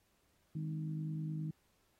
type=harmonic tone with a mistuned harmonic; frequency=52.1 Hz; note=G#1; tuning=6 cents sharp; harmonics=3 / 4 / 5 / 6; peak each=-37 / -49 / -53 / -48 dBFS; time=0.55-1.51 s; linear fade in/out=5 ms; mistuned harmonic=4; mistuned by=-21 cents; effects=pink hiss -75 dBFS RMS until 1.99 s + AAC 48 kbps